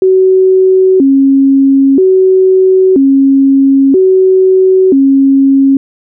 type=tone with vibrato; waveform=sine; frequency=320 Hz; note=D#4; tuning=49 cents sharp; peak=-3 dBFS; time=0.02-5.77 s; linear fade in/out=2 ms; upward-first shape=square; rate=0.51 Hz; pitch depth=280 cents each way; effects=none